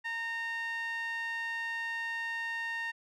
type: tone with band-pass filter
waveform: sawtooth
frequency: 920 Hz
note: A#5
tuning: 23 cents flat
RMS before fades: -36 dBFS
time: 0.04-2.92 s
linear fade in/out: 20 ms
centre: 2000 Hz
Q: 3.6
effects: none